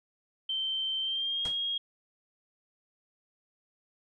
sine tone with pitch glide, 3114 to 3267 Hz, G7 to G#7, -12 to -29 cents, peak -29 dBFS, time 0.49-1.78 s, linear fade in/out 5 ms, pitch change +83 cents, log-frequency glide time 1.01-1.47 s
pink noise with exponential decay, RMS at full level -38 dBFS, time 1.45-1.61 s, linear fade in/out 1 ms, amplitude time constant 34 ms
effects resampled to 22050 Hz

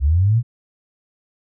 sine linear sweep, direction up, 63.6 to 123.47 Hz, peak -12 dBFS, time 0-0.43 s, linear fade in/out 50 ms, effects none

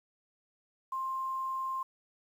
sine tone with quantisation, 1055 Hz, C6, 14 cents sharp, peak -32 dBFS, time 0.92-1.83 s, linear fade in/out 5 ms, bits 10, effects none

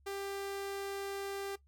sawtooth tone, 395.6 Hz, G4, 16 cents sharp, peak -34 dBFS, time 0.06-1.56 s, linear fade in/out 10 ms, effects noise-tail reverb RT60 0.1 s tail -17 dB re dry + added 69 Hz sine -63 dBFS peak until 1.67 s

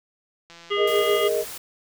click train, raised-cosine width 0.2 ms, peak -28 dBFS, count 117, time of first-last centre 0.5-1.186 s, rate 169 Hz
harmonic tone, 408.4 Hz, G#4, 29 cents flat, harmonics 1 / 3 / 5 / 7 / 8, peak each -23 / -28 / -30 / -31 / -32 dBFS, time 0.7-1.29 s, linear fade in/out 20 ms
sine chord, Ab suspended second, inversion none, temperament equal, 415.3 / 466.2 / 622.3 Hz, Ab4 / Bb4 / Eb5, 0 / 0 / 0 cents, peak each -25 dBFS, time 0.76-1.45 s, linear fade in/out 50 ms
white noise, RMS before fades -36 dBFS, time 0.87-1.58 s, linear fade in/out 5 ms
effects none

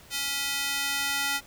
square tone with high-pass filter sweep, 280 Hz, C#4, 18 cents sharp, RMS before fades -29 dBFS, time 0.1-1.41 s, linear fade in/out 50 ms, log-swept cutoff 2800 to 1500 Hz, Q 0.88, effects pink hiss -52 dBFS RMS until 1.46 s

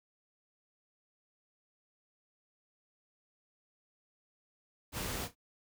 pink noise with echo, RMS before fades -38 dBFS, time 4.92-5.29 s, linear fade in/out 50 ms, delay 32 ms, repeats 2, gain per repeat -13 dB, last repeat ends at 5.354 s, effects none

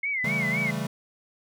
sine tone with vibrato, 2140 Hz, C7, 38 cents sharp, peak -25 dBFS, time 0.03-0.71 s, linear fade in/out 5 ms, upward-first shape sine, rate 3.9 Hz, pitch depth 120 cents each way
square chord, A dominant seventh, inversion first, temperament equal, 138.59 / 164.81 / 196 / 220 Hz, C#3 / E3 / G3 / A3, 0 / 0 / 0 / 0 cents, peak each -34 dBFS, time 0.24-0.87 s, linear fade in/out 5 ms
effects none

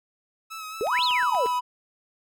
sawtooth tone with vibrato, 1290 Hz, E6, 38 cents flat, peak -31 dBFS, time 0.5-1.6 s, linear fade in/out 20 ms, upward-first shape sine, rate 4.5 Hz, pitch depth 36 cents each way
sine exponential two-way sweep, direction up then down, 383.8 to 4378 to 430.7 Hz, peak -23 dBFS, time 0.81-1.46 s, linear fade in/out 0 ms, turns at 1.04 s
click train, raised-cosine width 0.3 ms, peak -24 dBFS, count 6, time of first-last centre 0.87-1.468 s, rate 8.36 Hz
triangle tone, 987.8 Hz, B5, in tune, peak -21 dBFS, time 0.91-1.61 s, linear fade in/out 20 ms
effects none

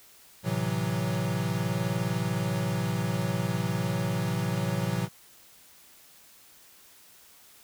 square chord, F# half-diminished seventh, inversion first, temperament equal with one note detuned, 111.28 / 130.81 / 164.81 / 185 Hz, A2 / C3 / E3 / F#3, +20 / 0 / 0 / 0 cents, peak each -33 dBFS, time 0.43-5.09 s, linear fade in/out 50 ms, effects white hiss -55 dBFS RMS until 7.63 s

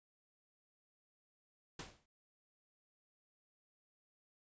pink noise with exponential decay, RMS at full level -43 dBFS, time 1.79-2.06 s, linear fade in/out 5 ms, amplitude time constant 57 ms, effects resampled to 16000 Hz

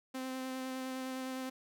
sawtooth tone with vibrato, 260 Hz, C4, 11 cents flat, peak -34 dBFS, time 0.14-1.5 s, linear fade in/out 10 ms, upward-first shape sine, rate 9.8 Hz, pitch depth 12 cents each way, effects none

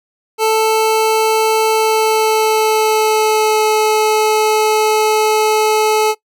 25% pulse tone with pitch glide, 440 to 431.4 Hz, A4 to A4, 0 to -34 cents, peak -7 dBFS, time 0.38-6.15 s, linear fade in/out 50 ms, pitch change -34 cents, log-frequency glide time 1.7-3.63 s, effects noise-tail reverb RT60 0.1 s tail -21 dB re dry

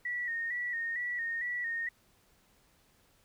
sine tone with vibrato, 1896 Hz, A#6, 29 cents sharp, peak -32 dBFS, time 0.05-1.89 s, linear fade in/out 5 ms, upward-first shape square, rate 2.2 Hz, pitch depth 46 cents each way, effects pink hiss -67 dBFS RMS until 3.24 s

